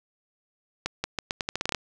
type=accelerating click train; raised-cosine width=0.2 ms; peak=-10 dBFS; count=12; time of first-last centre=0.86-1.747 s; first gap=180 ms; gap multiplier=0.82; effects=none